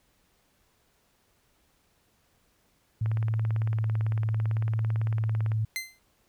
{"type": "tone with vibrato", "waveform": "sine", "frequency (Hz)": 110, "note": "A2", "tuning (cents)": 0, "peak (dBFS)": -24, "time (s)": [3.01, 5.65], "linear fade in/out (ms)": 5, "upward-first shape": "sine", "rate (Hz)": 0.66, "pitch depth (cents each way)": 9}
{"type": "click train", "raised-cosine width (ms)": 0.5, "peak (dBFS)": -25, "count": 45, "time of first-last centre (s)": [3.06, 5.518], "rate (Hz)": 17.9}
{"type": "tone with exponential decay", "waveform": "sawtooth", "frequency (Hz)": 2071, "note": "C7", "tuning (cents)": -18, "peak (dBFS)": -23, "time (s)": [5.76, 5.99], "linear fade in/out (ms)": 0, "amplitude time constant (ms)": 49}
{"effects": ["pink hiss -68 dBFS RMS until 6.28 s"]}